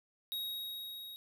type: tone with level ramp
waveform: square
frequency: 3785 Hz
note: A#7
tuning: 26 cents sharp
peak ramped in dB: -36 to -46 dBFS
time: 0.32-1.16 s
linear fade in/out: 0 ms
effects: none